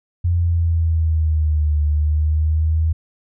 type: exponential two-way sweep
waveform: sine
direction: down then up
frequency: 87.31 to 74.4 to 80.5 Hz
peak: -14 dBFS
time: 0.24-2.93 s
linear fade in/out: 10 ms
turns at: 1.8 s
effects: none